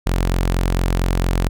sawtooth tone, 44.39 Hz, F1, 29 cents sharp, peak -12 dBFS, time 0.06-1.49 s, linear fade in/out 10 ms, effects none

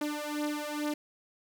sawtooth beating tone pair, 296.3 / 298.6 Hz, D4 / D4, +15 / +29 cents, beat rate 2.3 Hz, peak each -31 dBFS, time 0.01-0.94 s, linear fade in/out 5 ms, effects none

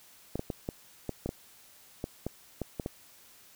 clicks, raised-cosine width 2 ms, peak -19 dBFS, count 12, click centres 0.356 / 0.394 / 0.502 / 0.689 / 1.093 / 1.26 / 1.291 / 2.041 / 2.266 / 2.617 / 2.798 / 2.861 s, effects white hiss -57 dBFS RMS until 3.55 s

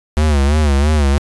square tone with vibrato, 73 Hz, D2, 10 cents flat, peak -11 dBFS, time 0.17-1.18 s, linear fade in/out 0 ms, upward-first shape sine, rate 3 Hz, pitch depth 110 cents each way, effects resampled to 24000 Hz

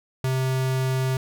square tone, 130.81 Hz, C3, in tune, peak -22 dBFS, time 0.24-1.17 s, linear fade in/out 2 ms, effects none

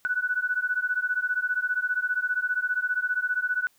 sine beating tone pair, 1477 / 1492 Hz, F#6 / F#6, -3 / +14 cents, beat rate 15 Hz, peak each -27 dBFS, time 0.05-3.67 s, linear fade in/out 0 ms, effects white hiss -64 dBFS RMS until 3.78 s

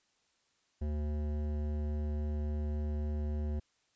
sine tone with hard clipping, 74.7 Hz, D2, 30 cents sharp, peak -34 dBFS, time 0.81-3.6 s, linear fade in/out 10 ms, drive 14 dB, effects white hiss -74 dBFS RMS until 3.95 s + resampled to 16000 Hz

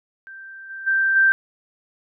sine tone with level steps, 1568 Hz, G6, in tune, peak -36 / -31 / -16 / -12 dBFS, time 0.27-1.32 s, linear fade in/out 0 ms, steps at 0.69 / 0.86 / 1.15 s, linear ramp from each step 20 ms, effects none

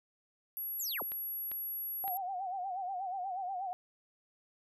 sine tone, 11460 Hz, F9, 44 cents sharp, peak -36 dBFS, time 0.57-2.17 s, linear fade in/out 0 ms
sine linear sweep, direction down, 7980 to 38.15 Hz, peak -37 dBFS, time 0.79-1.03 s, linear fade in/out 10 ms
clicks, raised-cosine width 0.3 ms, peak -32 dBFS, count 3, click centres 1.119 / 1.516 / 2.079 s
sine tone with vibrato, 751 Hz, F#5, 26 cents sharp, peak -35 dBFS, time 2.04-3.73 s, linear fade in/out 0 ms, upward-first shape sine, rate 8.3 Hz, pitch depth 95 cents each way
effects none

